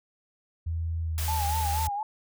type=tone with pitch glide; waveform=sine; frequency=82.41 to 79.56 Hz; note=E2 to D#2; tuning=0 to +39 cents; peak=-27 dBFS; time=0.66-1.89 s; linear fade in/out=10 ms; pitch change=-61 cents; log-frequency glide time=1.02-1.16 s
type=band-stop noise; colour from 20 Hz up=white; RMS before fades=-35 dBFS; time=1.18-1.87 s; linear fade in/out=0 ms; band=220 to 420 Hz; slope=96 dB/octave
type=tone with vibrato; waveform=sine; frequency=846 Hz; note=G#5; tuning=32 cents sharp; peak=-28 dBFS; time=1.28-2.03 s; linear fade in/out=2 ms; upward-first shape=sine; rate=4.2 Hz; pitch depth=91 cents each way
effects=none